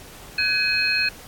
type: tone cluster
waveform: sine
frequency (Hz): 1518 / 1674 / 2524 / 4249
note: F#6 / G#6 / D#7 / C8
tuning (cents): +44 / +13 / +24 / +26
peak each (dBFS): -28 / -28 / -21 / -24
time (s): 0.38-1.09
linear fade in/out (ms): 5
effects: pink hiss -43 dBFS RMS until 1.27 s + AAC 64 kbps